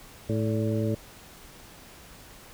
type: harmonic tone with a mistuned harmonic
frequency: 109.1 Hz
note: A2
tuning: 14 cents flat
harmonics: 1 / 2 / 3 / 4 / 5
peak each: -27 / -30 / -32 / -33 / -34 dBFS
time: 0.29-0.95 s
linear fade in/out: 5 ms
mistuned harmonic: 5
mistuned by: +79 cents
effects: pink hiss -49 dBFS RMS until 2.53 s